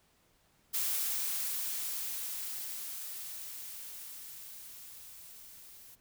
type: noise with level ramp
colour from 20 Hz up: blue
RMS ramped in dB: -32 to -54 dBFS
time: 0.73-5.96 s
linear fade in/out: 20 ms
effects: pink hiss -69 dBFS RMS until 6 s